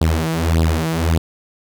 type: tone with flanger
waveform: sawtooth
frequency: 81.2 Hz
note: E2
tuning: 26 cents flat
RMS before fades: -17 dBFS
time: 0.01-1.18 s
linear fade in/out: 5 ms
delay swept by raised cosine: 0.22 to 6.12 ms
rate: 1.7 Hz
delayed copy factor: +1
effects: none